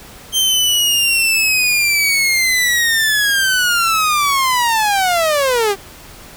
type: linear sweep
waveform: sawtooth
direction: down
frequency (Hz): 3154 to 382.6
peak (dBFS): -9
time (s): 0.32-5.76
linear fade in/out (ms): 50
effects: pink hiss -38 dBFS RMS until 6.36 s